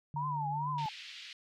sine tone, 147.4 Hz, D3, 7 cents sharp, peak -37 dBFS, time 0.14-0.86 s, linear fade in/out 0 ms
sine tone with vibrato, 920 Hz, A#5, 23 cents flat, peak -33 dBFS, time 0.16-0.89 s, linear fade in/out 5 ms, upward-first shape triangle, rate 2.3 Hz, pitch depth 220 cents each way
white band-pass noise, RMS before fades -48 dBFS, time 0.78-1.33 s, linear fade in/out 2 ms, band 2100 to 4000 Hz, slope 24 dB/octave
effects none

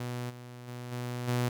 sawtooth tone with level steps, 122.6 Hz, B2, 12 cents flat, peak -30 / -40 / -35 / -30 / -23 dBFS, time 0-1.49 s, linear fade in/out 5 ms, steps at 0.29 / 0.67 / 0.91 / 1.27 s, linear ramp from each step 20 ms, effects none

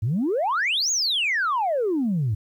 sine exponential two-way sweep, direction up then down, 98 to 6890 to 98 Hz, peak -19 dBFS, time 0.02-2.35 s, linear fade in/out 10 ms, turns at 0.91 s, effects tanh soft clip ceiling -17 dBFS + 10-bit

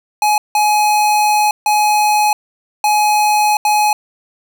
square tone bursts at uneven times, 842 Hz, G#5, 24 cents sharp, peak -11 dBFS, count 5, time 0.22-0.38 / 0.55-1.51 / 1.66-2.33 / 2.84-3.57 / 3.65-3.93 s, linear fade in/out 2 ms, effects none

